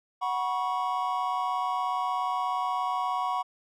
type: chord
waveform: triangle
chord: F# suspended fourth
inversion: none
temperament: equal with one note detuned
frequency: 740 / 971.9 / 1108.7 Hz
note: F#5 / B5 / C#6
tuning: 0 / -28 / 0 cents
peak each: -29 dBFS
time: 0.21-3.43 s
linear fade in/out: 20 ms
effects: none